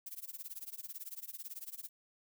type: noise with tremolo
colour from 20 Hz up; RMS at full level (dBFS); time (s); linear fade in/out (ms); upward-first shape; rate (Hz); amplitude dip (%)
violet; -43; 0.06-1.89; 5; sine; 18; 95
effects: none